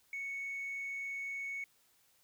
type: tone with frequency modulation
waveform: sine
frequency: 2217 Hz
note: C#7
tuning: in tune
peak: -36 dBFS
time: 0.13-1.64 s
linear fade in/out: 2 ms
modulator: 23.6 Hz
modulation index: 0.34
effects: tanh soft clip ceiling -35 dBFS + white hiss -70 dBFS RMS until 2.23 s